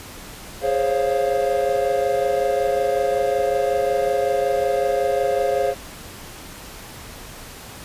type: chord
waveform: triangle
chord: Db major seventh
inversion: second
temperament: equal with one note detuned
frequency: 415.3 / 529 / 554.4 / 698.5 Hz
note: Ab4 / C5 / Db5 / F5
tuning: 0 / +19 / 0 / 0 cents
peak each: -22 / -20 / -22 / -22 dBFS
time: 0.61-5.75 s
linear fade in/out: 50 ms
effects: pink hiss -38 dBFS RMS until 7.84 s + resampled to 32000 Hz